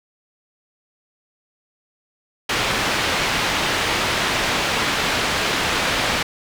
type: low-pass noise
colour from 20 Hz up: white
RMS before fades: -21 dBFS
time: 2.49-6.23 s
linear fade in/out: 5 ms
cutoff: 3100 Hz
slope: 12 dB/octave
effects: none